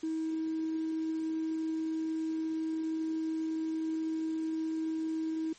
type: tone with hard clipping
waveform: sine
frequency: 319.5 Hz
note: D#4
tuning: 46 cents sharp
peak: -31 dBFS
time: 0.03-5.53 s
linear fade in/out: 5 ms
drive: 1 dB
effects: white hiss -56 dBFS RMS until 5.58 s + MP3 32 kbps